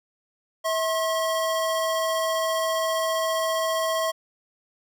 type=tone pair together; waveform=square; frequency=646.8 / 1073 Hz; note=E5 / C6; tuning=-33 / +43 cents; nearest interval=major sixth; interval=876 cents; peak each=-25 / -28 dBFS; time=0.64-4.12 s; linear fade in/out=20 ms; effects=none